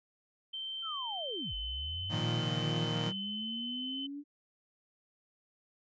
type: tone with pitch glide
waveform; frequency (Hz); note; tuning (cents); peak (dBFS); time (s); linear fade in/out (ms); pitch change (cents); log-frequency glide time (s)
sine; 3113 to 3047; G7 to G7; -13 to -50; -37; 0.53-4.07; 10; -37; 1.37-1.56
type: linear two-way sweep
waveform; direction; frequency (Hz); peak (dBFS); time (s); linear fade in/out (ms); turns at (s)
sine; down then up; 1396.9 to 45.51 to 293; -39; 0.82-4.24; 50; 1.54
type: chord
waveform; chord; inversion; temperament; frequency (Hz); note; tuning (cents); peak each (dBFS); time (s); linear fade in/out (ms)
sawtooth; Bb suspended fourth; none; equal with one note detuned; 116.54 / 155.56 / 175.93; Bb2 / Eb3 / F3; 0 / 0 / +13; -32 / -32 / -36; 2.09-3.13; 50
effects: resampled to 16000 Hz